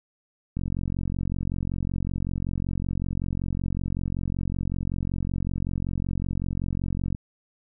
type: click train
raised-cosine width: 5 ms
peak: -16 dBFS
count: 299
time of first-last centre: 0.57-7.148 s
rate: 45.3 Hz
effects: none